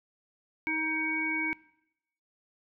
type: harmonic tone with a mistuned harmonic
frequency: 315.1 Hz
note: D#4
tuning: 22 cents sharp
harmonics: 1 / 3 / 5 / 7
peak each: -34 / -39 / -39 / -29 dBFS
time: 0.67-1.53 s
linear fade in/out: 0 ms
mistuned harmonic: 7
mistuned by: +30 cents
effects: noise-tail reverb RT60 0.8 s tail -21 dB re dry